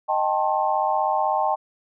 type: chord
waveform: sine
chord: A half-diminished seventh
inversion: second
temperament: equal with one note detuned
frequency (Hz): 622.3 / 784 / 880 / 1069.7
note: Eb5 / G5 / A5 / C6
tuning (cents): 0 / 0 / 0 / +38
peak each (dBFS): -26 / -23 / -24 / -27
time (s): 0.08-1.56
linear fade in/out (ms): 20
effects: none